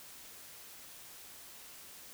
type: silence
effects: white hiss -52 dBFS RMS until 2.13 s